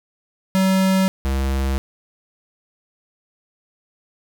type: tone pair in turn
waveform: square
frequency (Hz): 189.9 / 67.14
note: F#3 / C2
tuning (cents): +45 / +45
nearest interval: octave + tritone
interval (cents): 1800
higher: first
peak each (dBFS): -15 / -19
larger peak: first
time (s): 0.55-1.08 / 1.25-1.78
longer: neither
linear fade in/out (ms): 0
effects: none